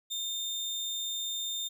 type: tone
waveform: 30% pulse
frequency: 3625 Hz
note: A#7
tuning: 49 cents flat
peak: -30 dBFS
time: 0.1-1.69 s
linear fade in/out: 20 ms
effects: none